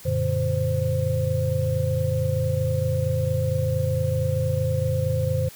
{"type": "tone cluster", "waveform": "sine", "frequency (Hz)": [92.4, 116.9, 145.4, 520], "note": ["F#2", "A#2", "D3", "C5"], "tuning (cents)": [-2, 5, -17, -11], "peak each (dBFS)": -26, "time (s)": [0.05, 5.49], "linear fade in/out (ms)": 10, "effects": ["white hiss -45 dBFS RMS until 5.55 s"]}